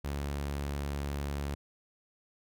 sawtooth tone, 71.1 Hz, C#2, 45 cents sharp, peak -29 dBFS, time 0.04-1.55 s, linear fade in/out 10 ms, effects none

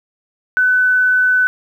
sine tone, 1503 Hz, F#6, 27 cents sharp, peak -10 dBFS, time 0.57-1.47 s, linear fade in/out 0 ms, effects 8-bit

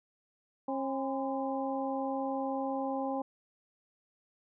harmonic tone with a mistuned harmonic, 269.8 Hz, C#4, 47 cents flat, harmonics 1 / 2 / 3 / 4, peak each -35 / -36 / -36 / -43 dBFS, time 0.68-3.22 s, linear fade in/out 5 ms, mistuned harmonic 4, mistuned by -90 cents, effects none

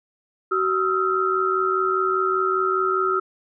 sine tone cluster, 377.1 / 1273 / 1358 Hz, F#4 / D#6 / F6, +33 / +39 / -49 cents, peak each -23 dBFS, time 0.51-3.2 s, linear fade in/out 10 ms, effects none

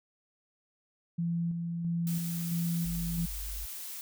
sine tone with tremolo, 169.5 Hz, E3, 49 cents sharp, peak -28 dBFS, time 1.18-3.26 s, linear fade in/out 10 ms, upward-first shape square, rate 1.5 Hz, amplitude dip 35%
blue noise, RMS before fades -41 dBFS, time 2.07-4.01 s, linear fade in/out 0 ms
sine tone, 50 Hz, G1, 35 cents sharp, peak -37 dBFS, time 2.85-3.66 s, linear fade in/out 10 ms
effects none

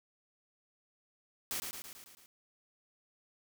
white noise with echo, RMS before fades -37 dBFS, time 1.51-1.6 s, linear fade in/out 0 ms, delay 110 ms, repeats 6, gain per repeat -4 dB, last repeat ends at 2.26 s, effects none

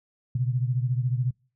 sine beating tone pair, 122.2 / 136.2 Hz, B2 / C#3, -18 / -30 cents, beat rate 14 Hz, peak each -24 / -28 dBFS, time 0.35-1.31 s, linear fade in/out 5 ms, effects noise-tail reverb RT60 0.4 s tail -26 dB re dry

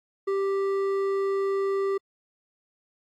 sine tone with hard clipping, 392 Hz, G4, in tune, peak -25 dBFS, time 0.27-1.98 s, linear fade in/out 10 ms, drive 8 dB, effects AAC 64 kbps

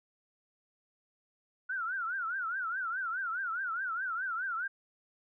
sine tone with vibrato, 1441 Hz, F#6, 46 cents flat, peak -32 dBFS, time 1.69-4.68 s, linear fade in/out 10 ms, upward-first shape triangle, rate 4.8 Hz, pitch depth 200 cents each way, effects none

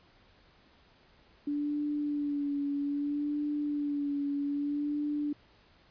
sine tone with vibrato, 289.4 Hz, D4, 25 cents flat, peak -29 dBFS, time 1.47-5.33 s, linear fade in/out 5 ms, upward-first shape sine, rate 0.62 Hz, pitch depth 32 cents each way, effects pink hiss -62 dBFS RMS until 5.9 s + resampled to 11025 Hz

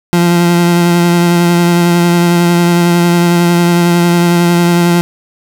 30% pulse tone with vibrato, 173 Hz, F3, 16 cents flat, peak -4 dBFS, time 0.13-5.01 s, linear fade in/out 0 ms, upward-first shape sine, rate 11 Hz, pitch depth 17 cents each way, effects none

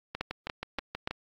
two click trains, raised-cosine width 0.3 ms, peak -18 / -15 dBFS, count 7 / 4, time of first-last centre 0.15-1.11 / 0.21-1.075 s, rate 6.25 / 3.47 Hz, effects AAC 64 kbps

